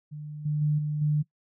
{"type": "tone with level steps", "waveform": "sine", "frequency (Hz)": 150, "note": "D3", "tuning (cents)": 37, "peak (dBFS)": [-35, -24, -21, -26, -21], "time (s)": [0.11, 1.23], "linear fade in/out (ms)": 20, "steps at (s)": [0.45, 0.61, 0.78, 1.01], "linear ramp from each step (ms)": 10, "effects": ["noise-tail reverb RT60 0.1 s tail -21 dB re dry"]}